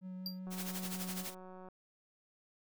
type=tone with vibrato; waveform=triangle; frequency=185 Hz; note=F#3; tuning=in tune; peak=-40 dBFS; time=0.01-1.26 s; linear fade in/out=50 ms; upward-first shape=triangle; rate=5.4 Hz; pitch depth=11 cents each way
type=tone with exponential decay; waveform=square; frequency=4743 Hz; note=D8; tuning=16 cents sharp; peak=-35 dBFS; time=0.26-0.39 s; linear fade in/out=1 ms; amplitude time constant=28 ms
type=click train; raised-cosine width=1 ms; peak=-39 dBFS; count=226; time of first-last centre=0.47-1.686 s; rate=185 Hz
type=noise with tremolo; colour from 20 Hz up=white; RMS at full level=-41 dBFS; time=0.5-1.35 s; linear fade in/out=50 ms; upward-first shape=sine; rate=12 Hz; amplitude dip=70%
effects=none